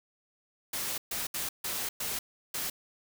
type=noise bursts at uneven times; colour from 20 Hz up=white; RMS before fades=-34 dBFS; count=6; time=0.73-0.98 / 1.11-1.27 / 1.34-1.49 / 1.64-1.89 / 2-2.19 / 2.54-2.7 s; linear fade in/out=5 ms; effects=none